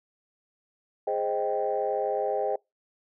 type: chord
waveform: sine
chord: Ab major seventh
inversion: none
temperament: equal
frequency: 415.3 / 523.3 / 622.3 / 784 Hz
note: Ab4 / C5 / Eb5 / G5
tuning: 0 / 0 / 0 / 0 cents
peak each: -30 dBFS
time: 1.07-2.56 s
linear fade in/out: 5 ms
effects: noise-tail reverb RT60 0.2 s tail -25 dB re dry + tanh soft clip ceiling -16 dBFS